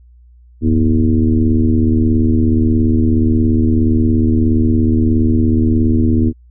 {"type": "tone with frequency modulation", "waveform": "sine", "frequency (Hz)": 164.81, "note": "E3", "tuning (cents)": 0, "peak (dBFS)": -9, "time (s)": [0.61, 6.33], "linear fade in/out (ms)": 50, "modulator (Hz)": 77, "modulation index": 2.1, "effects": ["added 60 Hz sine -41 dBFS peak until 6.5 s"]}